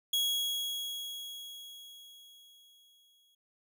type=tone with exponential decay; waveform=40% pulse; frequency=3322 Hz; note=G#7; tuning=in tune; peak=-26 dBFS; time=0.13-3.35 s; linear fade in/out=5 ms; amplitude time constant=700 ms; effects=none